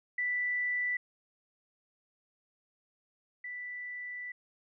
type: tone pair in turn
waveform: sine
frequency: 1975.5 / 1975.5 Hz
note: B6 / B6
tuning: 0 / 0 cents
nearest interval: unison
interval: 0 cents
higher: neither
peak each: -29 / -38 dBFS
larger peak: first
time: 0.18-0.97 / 3.44-4.32 s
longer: second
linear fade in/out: 5 ms
effects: none